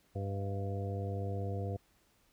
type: harmonic tone with a mistuned harmonic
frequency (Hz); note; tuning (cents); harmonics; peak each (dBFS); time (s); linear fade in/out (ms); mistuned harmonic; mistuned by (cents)
98.8; G2; +14; 1 / 2 / 3 / 4 / 5 / 6 / 7; -35 / -45 / -48 / -46 / -43 / -55 / -46; 0.15-1.77; 10; 6; +66
effects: pink hiss -70 dBFS RMS until 2.32 s